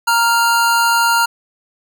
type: tone pair together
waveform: square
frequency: 931.7 / 1396 Hz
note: A#5 / F6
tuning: -1 / -1 cents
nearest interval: perfect fifth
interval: 700 cents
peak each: -15 dBFS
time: 0.07-1.26 s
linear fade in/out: 10 ms
effects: none

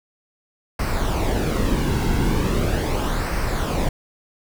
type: noise with flanger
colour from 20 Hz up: brown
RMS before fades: -21 dBFS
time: 0.79-3.89 s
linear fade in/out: 5 ms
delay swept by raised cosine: 0.28 to 1.68 ms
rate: 0.39 Hz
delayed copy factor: -0.55
effects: none

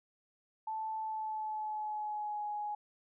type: tone with pitch glide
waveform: sine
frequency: 877 to 835.5 Hz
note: A5 to G#5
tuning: -6 to +10 cents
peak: -35 dBFS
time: 0.67-2.75 s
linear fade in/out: 5 ms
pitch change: -84 cents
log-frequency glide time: 0.97-2.44 s
effects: none

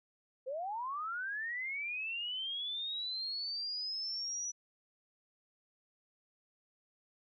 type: linear sweep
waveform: sine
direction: up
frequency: 493.9 to 5920 Hz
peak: -36 dBFS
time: 0.46-4.52 s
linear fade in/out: 20 ms
effects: none

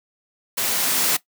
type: noise with level ramp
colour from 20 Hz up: white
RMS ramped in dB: -23 to -19 dBFS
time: 0.57-1.17 s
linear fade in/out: 10 ms
effects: noise-tail reverb RT60 0.1 s tail -17 dB re dry + high-pass 150 Hz 12 dB/octave

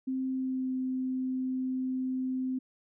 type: tone with pitch glide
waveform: sine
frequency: 261.6 to 258.4 Hz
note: C4 to C4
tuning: 0 to -21 cents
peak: -29 dBFS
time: 0.07-2.59 s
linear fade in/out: 10 ms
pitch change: -21 cents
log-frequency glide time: 0.29-0.74 s
effects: none

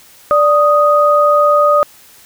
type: tone pair together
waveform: sine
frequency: 587.3 / 1244.4 Hz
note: D5 / D#6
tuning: 0 / 0 cents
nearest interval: octave + minor second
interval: 1300 cents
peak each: -10 dBFS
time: 0.31-1.83 s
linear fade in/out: 0 ms
effects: white hiss -43 dBFS RMS until 2.25 s

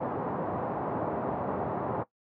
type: band-pass noise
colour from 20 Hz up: white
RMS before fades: -32 dBFS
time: 0-2.04 s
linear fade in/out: 20 ms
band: 100 to 920 Hz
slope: 24 dB/octave
effects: noise-tail reverb RT60 0.1 s tail -17 dB re dry

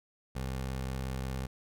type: tone with vibrato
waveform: 20% pulse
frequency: 65.41 Hz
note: C2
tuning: in tune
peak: -29 dBFS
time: 0.35-1.47 s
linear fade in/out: 10 ms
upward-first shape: sine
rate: 17 Hz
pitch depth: 26 cents each way
effects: none

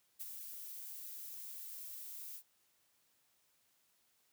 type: noise with ADSR envelope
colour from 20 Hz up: violet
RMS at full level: -43 dBFS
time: 0.19-2.43 s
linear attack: 22 ms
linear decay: 33 ms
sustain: -5 dB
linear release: 72 ms
effects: white hiss -75 dBFS RMS until 4.32 s + high-pass 60 Hz 12 dB/octave

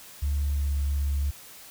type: tone with pitch glide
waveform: sine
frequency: 71.7 to 70.79 Hz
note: D2 to C#2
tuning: -41 to +37 cents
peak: -22 dBFS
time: 0.22-1.31 s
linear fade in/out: 10 ms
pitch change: -22 cents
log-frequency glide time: 0.38-0.72 s
effects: tanh soft clip ceiling -20 dBFS + white hiss -47 dBFS RMS until 1.7 s

